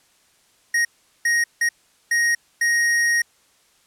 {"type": "tone bursts at uneven times", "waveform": "square", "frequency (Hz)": 1874, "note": "A#6", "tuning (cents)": 9, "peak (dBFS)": -17, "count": 5, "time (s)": [[0.74, 0.85], [1.25, 1.44], [1.61, 1.69], [2.11, 2.35], [2.61, 3.22]], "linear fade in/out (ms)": 5, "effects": ["white hiss -59 dBFS RMS until 3.86 s", "low-pass 10000 Hz 12 dB/octave"]}